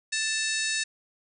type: harmonic tone with a mistuned harmonic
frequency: 881 Hz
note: A5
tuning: 2 cents sharp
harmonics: 2 / 3 / 4 / 5 / 6 / 7 / 8 / 9 / 10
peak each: -31 / -33 / -34 / -35 / -36 / -36 / -37 / -38 / -38 dBFS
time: 0.12-0.84 s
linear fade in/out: 10 ms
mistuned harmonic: 4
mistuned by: +110 cents
effects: none